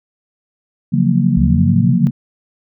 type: chord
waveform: sine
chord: Gb major seventh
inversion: second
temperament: just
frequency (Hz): 138.75 / 173.43 / 185 / 231.2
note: Db3 / F3 / Gb3 / Bb3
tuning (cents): +2 / -12 / 0 / -14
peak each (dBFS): -16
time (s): 0.92-2.11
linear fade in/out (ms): 20
type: exponential sweep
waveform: sine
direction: up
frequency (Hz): 65.41 to 155.56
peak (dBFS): -15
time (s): 1.37-2.07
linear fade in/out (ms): 0
effects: none